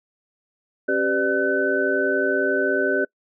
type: tone cluster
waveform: sine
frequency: 272.7 / 388.9 / 503 / 594 / 1510 Hz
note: C#4 / G4 / B4 / D5 / F#6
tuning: -28 / -14 / +32 / +20 / +35 cents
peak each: -27 / -23 / -28 / -25 / -23 dBFS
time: 0.88-3.05 s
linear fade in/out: 10 ms
effects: noise-tail reverb RT60 0.1 s tail -25 dB re dry